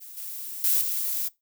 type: noise with level steps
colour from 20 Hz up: violet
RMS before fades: -43 / -36 / -22 / -28 dBFS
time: 0-1.29 s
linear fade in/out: 20 ms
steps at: 0.17 / 0.64 / 0.81 s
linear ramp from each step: 2 ms
effects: noise-tail reverb RT60 0.2 s tail -21 dB re dry